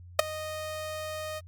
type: tone with ADSR envelope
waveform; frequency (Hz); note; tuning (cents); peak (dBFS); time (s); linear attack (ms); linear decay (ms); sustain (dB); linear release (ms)
sawtooth; 620; D#5; -6; -9; 0.19-1.41; 4; 9; -21; 34
effects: added 88 Hz sine -45 dBFS peak until 1.47 s + MP3 96 kbps